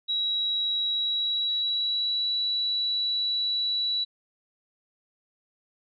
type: tone with pitch glide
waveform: sine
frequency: 3873 to 3932 Hz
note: B7 to B7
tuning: -35 to -8 cents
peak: -24 dBFS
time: 0.08-4.05 s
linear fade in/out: 20 ms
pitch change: +27 cents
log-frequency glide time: 0.9-2.32 s
effects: none